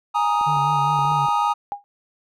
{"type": "chord", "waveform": "triangle", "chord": "Ab suspended second", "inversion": "none", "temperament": "just", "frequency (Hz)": [830.6, 934.4, 1245.9], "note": ["Ab5", "Bb5", "Eb6"], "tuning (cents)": [0, 4, 2], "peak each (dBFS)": -20, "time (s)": [0.14, 1.54], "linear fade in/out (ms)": 20}
{"type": "clicks", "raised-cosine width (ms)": 2, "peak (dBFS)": -27, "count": 6, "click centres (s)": [0.412, 0.57, 0.991, 1.052, 1.119, 1.286]}
{"type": "tone with vibrato", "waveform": "triangle", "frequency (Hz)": 146.83, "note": "D3", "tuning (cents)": 0, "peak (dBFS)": -23, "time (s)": [0.46, 1.27], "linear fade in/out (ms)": 20, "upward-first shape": "sine", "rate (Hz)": 4.9, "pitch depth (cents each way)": 59}
{"type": "tone with exponential decay", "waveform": "sine", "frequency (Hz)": 812, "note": "G#5", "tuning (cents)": -39, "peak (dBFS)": -20, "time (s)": [1.72, 1.84], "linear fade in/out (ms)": 0, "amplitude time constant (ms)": 25}
{"effects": []}